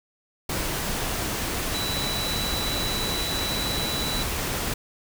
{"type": "tone in noise", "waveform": "sine", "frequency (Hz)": 3951, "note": "B7", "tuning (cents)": 0, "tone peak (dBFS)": -29, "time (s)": [1.74, 4.23], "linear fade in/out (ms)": 5, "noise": "pink", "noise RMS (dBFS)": -28, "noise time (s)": [0.49, 4.74], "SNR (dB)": -4, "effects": []}